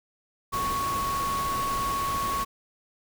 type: tone in noise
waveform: sine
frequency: 1108.7 Hz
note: C#6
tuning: in tune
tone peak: -26 dBFS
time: 0.52-2.45 s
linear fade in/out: 20 ms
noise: pink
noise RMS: -34 dBFS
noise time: 0.52-2.45 s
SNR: +5 dB
effects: none